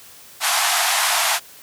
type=band-pass noise; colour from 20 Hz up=pink; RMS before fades=-19 dBFS; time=0.4-1.4 s; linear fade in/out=50 ms; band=660 to 13000 Hz; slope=96 dB/octave; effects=white hiss -44 dBFS RMS until 1.62 s + high-pass 60 Hz 12 dB/octave